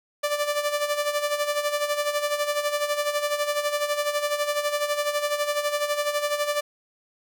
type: tone with tremolo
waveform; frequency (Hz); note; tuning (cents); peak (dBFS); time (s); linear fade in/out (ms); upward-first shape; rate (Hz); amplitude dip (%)
sawtooth; 587.3; D5; 0; -17; 0.23-6.61; 10; sine; 12; 65
effects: none